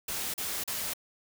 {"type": "noise bursts", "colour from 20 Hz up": "white", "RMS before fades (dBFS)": -34, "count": 3, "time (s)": [0.08, 0.936], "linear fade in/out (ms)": 5, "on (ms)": 260, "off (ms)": 38, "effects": []}